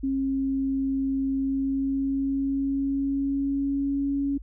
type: tone with pitch glide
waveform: sine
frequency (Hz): 270 to 279.4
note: C#4 to C#4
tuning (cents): -45 to +14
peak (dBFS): -23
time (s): 0.03-4.38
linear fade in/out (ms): 10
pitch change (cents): +59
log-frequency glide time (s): 1.38-4.16
effects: added 50 Hz sine -38 dBFS peak until 4.42 s